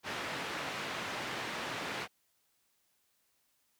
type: band-pass noise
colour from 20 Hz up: white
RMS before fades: -39 dBFS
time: 0.03-2.08 s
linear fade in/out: 50 ms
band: 120 to 2400 Hz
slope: 12 dB/octave
effects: white hiss -75 dBFS RMS until 3.79 s